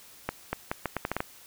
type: accelerating click train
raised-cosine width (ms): 0.5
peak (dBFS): -13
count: 9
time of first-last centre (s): 0.29-1.205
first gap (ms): 240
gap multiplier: 0.77
effects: white hiss -52 dBFS RMS until 1.46 s